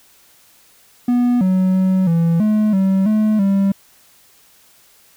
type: tone with pitch steps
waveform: triangle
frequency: 244.2 / 186.5 / 187.7 / 167 / 213.6 / 191.7 / 214.9 / 196.3 Hz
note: B3 / F#3 / F#3 / E3 / G#3 / G3 / A3 / G3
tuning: -19 / +14 / +25 / +23 / +49 / -38 / -41 / +3 cents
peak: -10 dBFS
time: 1.08-3.72 s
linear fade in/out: 5 ms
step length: 330 ms
effects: white hiss -51 dBFS RMS until 5.16 s